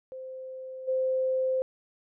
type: tone with level steps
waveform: sine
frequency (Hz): 520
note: C5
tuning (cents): -11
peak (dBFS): -37 / -24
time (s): 0.12-1.62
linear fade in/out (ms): 0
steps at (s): 0.87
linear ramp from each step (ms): 20
effects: none